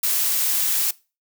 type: noise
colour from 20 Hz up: blue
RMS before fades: -21 dBFS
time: 0.03-0.91 s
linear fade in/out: 5 ms
effects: noise-tail reverb RT60 0.3 s tail -21 dB re dry